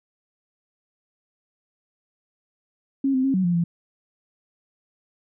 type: tone with pitch steps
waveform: sine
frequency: 272.3 / 259.7 / 269.9 / 187.3 / 174.6 / 170.2 Hz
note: C#4 / C4 / C#4 / F#3 / F3 / F3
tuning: -31 / -13 / -46 / +21 / 0 / -44 cents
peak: -18 dBFS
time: 3.04-3.64 s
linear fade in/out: 5 ms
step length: 100 ms
effects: none